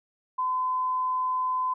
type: tone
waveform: sine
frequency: 1019 Hz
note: C6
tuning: 46 cents flat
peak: -24 dBFS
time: 0.38-1.74 s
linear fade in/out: 10 ms
effects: none